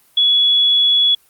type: tone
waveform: sine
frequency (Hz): 3385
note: G#7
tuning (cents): +32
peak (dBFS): -10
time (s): 0.17-1.15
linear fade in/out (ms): 5
effects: white hiss -54 dBFS RMS until 1.29 s + Opus 32 kbps